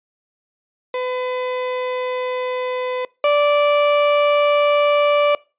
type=tone pair in turn; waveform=35% pulse; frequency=504 / 583.9 Hz; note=B4 / D5; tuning=+35 / -10 cents; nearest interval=minor third; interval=255 cents; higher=second; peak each=-19 / -11 dBFS; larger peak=second; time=0.94-3.05 / 3.24-5.35 s; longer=neither; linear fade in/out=2 ms; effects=noise-tail reverb RT60 0.3 s tail -23 dB re dry + resampled to 8000 Hz